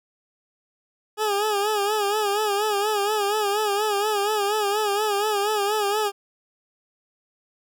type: tone with vibrato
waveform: 20% pulse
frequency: 415.3 Hz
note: G#4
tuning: in tune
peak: -16 dBFS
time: 1.17-6.12 s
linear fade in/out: 50 ms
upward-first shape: sine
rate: 4.2 Hz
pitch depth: 75 cents each way
effects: none